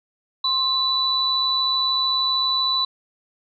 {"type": "tone pair together", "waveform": "sine", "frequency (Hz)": [1051, 3968], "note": ["C6", "B7"], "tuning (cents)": [7, 7], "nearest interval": "octave + major seventh", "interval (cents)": 2300, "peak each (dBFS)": [-25, -19], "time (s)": [0.44, 2.85], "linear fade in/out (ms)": 5, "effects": []}